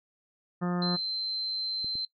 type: harmonic tone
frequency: 177.1 Hz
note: F3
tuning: 24 cents sharp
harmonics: 1 / 2 / 3 / 4 / 5 / 6 / 7 / 8 / 9 / 10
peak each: -27 / -36 / -41 / -41 / -44 / -46 / -40 / -49 / -52 / -49 dBFS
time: 0.61-0.97 s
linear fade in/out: 20 ms
type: tone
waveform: sine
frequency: 4102 Hz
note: C8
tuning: 35 cents flat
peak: -30 dBFS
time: 0.82-2.05 s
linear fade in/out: 2 ms
type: clicks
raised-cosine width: 3 ms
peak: -32 / -33 dBFS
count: 2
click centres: 1.845 / 1.954 s
effects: noise-tail reverb RT60 0.1 s tail -21 dB re dry